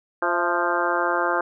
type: harmonic tone with a mistuned harmonic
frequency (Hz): 174.61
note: F3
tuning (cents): 0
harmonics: 2 / 3 / 4 / 5 / 6 / 7 / 8 / 9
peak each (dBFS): -28 / -28 / -28 / -28 / -28 / -28 / -28 / -28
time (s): 0.22-1.41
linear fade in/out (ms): 2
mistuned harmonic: 4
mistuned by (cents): -48
effects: none